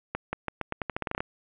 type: accelerating click train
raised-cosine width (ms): 0.5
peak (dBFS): -14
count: 14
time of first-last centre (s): 0.15-1.205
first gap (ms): 180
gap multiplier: 0.85
effects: resampled to 8000 Hz + 9-bit